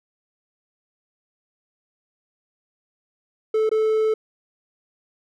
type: tone with dropouts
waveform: triangle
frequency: 436.7 Hz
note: A4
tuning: 13 cents flat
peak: -15 dBFS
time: 3.54-4.14 s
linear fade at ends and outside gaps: 5 ms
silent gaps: 3.693-3.714 s
effects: none